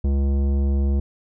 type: tone with tanh clipping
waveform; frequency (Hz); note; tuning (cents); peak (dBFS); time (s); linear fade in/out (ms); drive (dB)
sine; 69.3; C#2; 0; -19; 0.04-1; 5; 14
effects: none